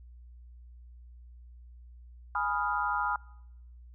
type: chord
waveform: sine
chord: F half-diminished seventh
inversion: first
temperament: equal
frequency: 830.6 / 987.8 / 1244.5 / 1396.9 Hz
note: Ab5 / Cb6 / Eb6 / F6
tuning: 0 / 0 / 0 / 0 cents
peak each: -33 dBFS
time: 2.35-3.16 s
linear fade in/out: 2 ms
effects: noise-tail reverb RT60 0.9 s tail -25 dB re dry + added 60 Hz sine -48 dBFS peak until 3.94 s